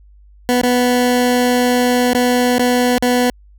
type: tone with dropouts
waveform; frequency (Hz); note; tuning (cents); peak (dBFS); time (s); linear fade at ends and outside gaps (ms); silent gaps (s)
20% pulse; 246.9; B3; 0; -7; 0.49-3.3; 0; 0.615-0.633 / 2.133-2.148 / 2.583-2.594 / 2.981-3.025
effects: added 50 Hz sine -42 dBFS peak until 3.58 s